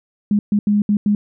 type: tone bursts at uneven times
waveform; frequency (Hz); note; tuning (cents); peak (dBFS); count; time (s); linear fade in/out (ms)
sine; 206.6; G#3; -9; -12; 5; 0.31-0.39 / 0.52-0.59 / 0.67-0.82 / 0.89-0.97 / 1.06-1.15; 2
effects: none